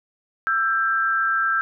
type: tone pair together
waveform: sine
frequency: 1333.7 / 1586 Hz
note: E6 / G6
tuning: +20 / +20 cents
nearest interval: minor third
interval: 300 cents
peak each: -21 dBFS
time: 0.47-1.61 s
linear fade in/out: 0 ms
effects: none